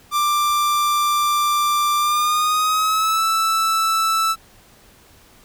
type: tone with pitch glide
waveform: 45% pulse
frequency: 1182 to 1319.1 Hz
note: D6 to E6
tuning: +11 to +1 cents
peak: -16 dBFS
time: 0.11-4.36 s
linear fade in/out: 50 ms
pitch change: +190 cents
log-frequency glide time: 1.97-3.24 s
effects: pink hiss -50 dBFS RMS until 5.44 s